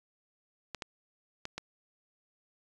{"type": "clicks", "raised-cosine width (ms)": 0.2, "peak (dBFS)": -20, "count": 4, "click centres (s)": [0.747, 0.822, 1.454, 1.58], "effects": ["resampled to 24000 Hz"]}